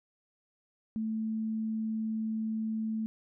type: tone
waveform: sine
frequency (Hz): 220.2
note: A3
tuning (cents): +2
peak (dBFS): -30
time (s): 0.96-3.06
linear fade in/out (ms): 0
effects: none